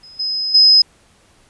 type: tone with level steps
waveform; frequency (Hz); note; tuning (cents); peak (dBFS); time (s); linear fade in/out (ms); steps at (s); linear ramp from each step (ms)
sine; 5070; D#8; +32; -38 / -18 / -6; 0.03-0.82; 5; 0.19 / 0.54; 10
effects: pink hiss -53 dBFS RMS until 1.49 s + resampled to 24000 Hz